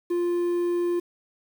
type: tone with quantisation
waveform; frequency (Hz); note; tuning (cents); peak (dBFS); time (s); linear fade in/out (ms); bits
triangle; 349.2; F4; 0; -20; 0.1-1; 10; 8
effects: none